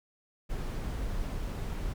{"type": "noise", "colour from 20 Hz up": "brown", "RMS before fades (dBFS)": -34, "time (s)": [0.49, 1.94], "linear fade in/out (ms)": 20, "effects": []}